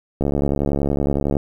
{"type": "click train", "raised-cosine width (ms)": 2, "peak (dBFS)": -7, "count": 83, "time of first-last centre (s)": [0.21, 1.368], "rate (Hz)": 70.8, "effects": ["8-bit"]}